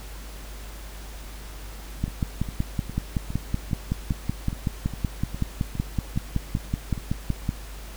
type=two click trains; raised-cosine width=5 ms; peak=-11 / -20 dBFS; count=30 / 13; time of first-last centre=2.04-7.491 / 2.08-6.978 s; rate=5.32 / 2.45 Hz; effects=added 50 Hz sine -37 dBFS peak until 7.96 s + pink hiss -44 dBFS RMS until 7.96 s